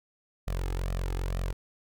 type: tone with flanger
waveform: sawtooth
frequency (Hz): 44.98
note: F#1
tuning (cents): -48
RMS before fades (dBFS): -31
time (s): 0.47-1.53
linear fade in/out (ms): 10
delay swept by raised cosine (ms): 1.6 to 2.41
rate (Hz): 2.2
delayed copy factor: +0.65
effects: none